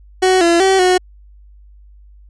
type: tone with pitch steps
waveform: 30% pulse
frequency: 372.9 / 339.7 / 383.2 / 365.8 Hz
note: F#4 / F4 / G4 / F#4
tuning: +14 / -48 / -39 / -20 cents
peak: -7 dBFS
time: 0.22-0.98 s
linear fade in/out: 10 ms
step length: 190 ms
effects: added 50 Hz sine -40 dBFS peak until 2.29 s + resampled to 22050 Hz